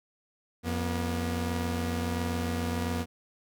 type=tone pair together; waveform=sawtooth; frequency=87.31 / 240.5 Hz; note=F2 / B3; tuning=0 / -46 cents; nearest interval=octave + tritone; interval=1754 cents; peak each=-27 / -28 dBFS; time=0.63-3.06 s; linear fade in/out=50 ms; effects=none